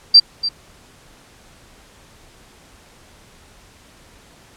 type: tone with echo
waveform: sine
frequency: 4699 Hz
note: D8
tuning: in tune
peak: -3 dBFS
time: 0.14-0.2 s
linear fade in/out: 10 ms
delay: 290 ms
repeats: 1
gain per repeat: -14 dB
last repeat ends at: 0.49 s
effects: pink hiss -48 dBFS RMS until 4.56 s + low-pass 10000 Hz 12 dB/octave